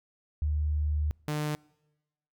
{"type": "tone pair in turn", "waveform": ["sine", "sawtooth"], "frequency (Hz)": [75.2, 150.4], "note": ["D2", "D3"], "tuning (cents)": [42, 42], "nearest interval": "octave", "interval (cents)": 1200, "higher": "second", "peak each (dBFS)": -25, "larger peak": "neither", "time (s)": [[0.42, 1.11], [1.28, 1.55]], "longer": "first", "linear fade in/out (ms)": 0, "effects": ["noise-tail reverb RT60 1.0 s tail -26 dB re dry"]}